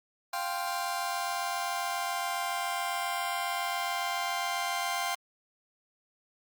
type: chord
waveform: sawtooth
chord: F suspended second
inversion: none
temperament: just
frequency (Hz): 698.5 / 785.8 / 1047.7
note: F5 / G5 / C6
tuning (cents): 0 / +4 / +2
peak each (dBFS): -31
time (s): 0.33-5.15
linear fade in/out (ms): 5
effects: Opus 48 kbps